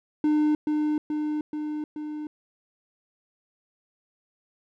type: tone with echo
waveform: triangle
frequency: 302.2 Hz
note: D4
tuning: 50 cents sharp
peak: -17 dBFS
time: 0.24-0.55 s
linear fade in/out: 2 ms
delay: 430 ms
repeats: 4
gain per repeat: -3 dB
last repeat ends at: 2.27 s
effects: none